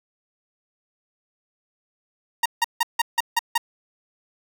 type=tone bursts; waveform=sawtooth; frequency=932.3 Hz; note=A#5; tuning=in tune; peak=-13 dBFS; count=7; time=2.43-3.579 s; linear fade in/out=5 ms; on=27 ms; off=160 ms; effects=none